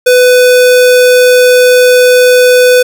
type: tone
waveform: square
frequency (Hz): 499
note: B4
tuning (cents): +18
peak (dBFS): -3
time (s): 0.06-2.83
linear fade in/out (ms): 10
effects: none